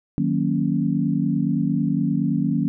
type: chord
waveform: sine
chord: D# minor seventh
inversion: none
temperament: equal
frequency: 155.56 / 185 / 233.1 / 277.2 Hz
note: D#3 / F#3 / A#3 / C#4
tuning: 0 / 0 / 0 / 0 cents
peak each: -24 dBFS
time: 0.18-2.68 s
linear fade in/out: 0 ms
effects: none